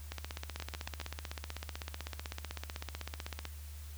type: two click trains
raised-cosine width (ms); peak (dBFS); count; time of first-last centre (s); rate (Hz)
0.2; -22 / -22; 54 / 4; 0.12-3.453 / 0.6-1.014; 15.9 / 7.25
effects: added 74 Hz sine -44 dBFS peak until 3.97 s + white hiss -56 dBFS RMS until 3.97 s